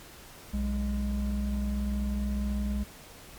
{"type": "tone pair together", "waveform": "triangle", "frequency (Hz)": [61.74, 205.6], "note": ["B1", "G#3"], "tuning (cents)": [0, -17], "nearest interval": "octave + major sixth", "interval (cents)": 2083, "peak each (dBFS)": [-27, -29], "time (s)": [0.53, 2.84], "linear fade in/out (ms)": 10, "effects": ["pink hiss -49 dBFS RMS until 3.38 s", "MP3 96 kbps"]}